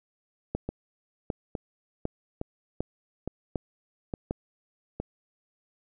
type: two click trains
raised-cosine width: 2 ms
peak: -15 / -18 dBFS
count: 6 / 6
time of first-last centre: 0.55-4.309 / 0.69-5 s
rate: 1.33 / 1.16 Hz
effects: none